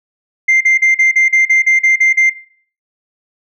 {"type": "tone bursts", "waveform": "sine", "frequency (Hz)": 2093, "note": "C7", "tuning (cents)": 0, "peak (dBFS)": -5, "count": 11, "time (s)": [0.48, 2.3], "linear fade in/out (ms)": 10, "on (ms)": 130, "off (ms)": 39, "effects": ["noise-tail reverb RT60 0.5 s tail -19 dB re dry", "tanh soft clip ceiling -5 dBFS"]}